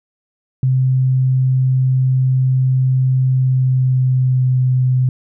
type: tone with pitch glide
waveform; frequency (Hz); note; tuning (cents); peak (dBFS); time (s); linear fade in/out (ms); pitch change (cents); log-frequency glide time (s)
sine; 130 to 127.99; C3 to C3; -11 to -38; -11; 0.63-5.09; 2; -27; 3.29-4.59
effects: none